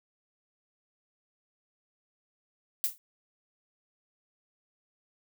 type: noise with exponential decay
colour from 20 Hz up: violet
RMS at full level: -24 dBFS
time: 2.84-2.98 s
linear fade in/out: 0 ms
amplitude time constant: 30 ms
effects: none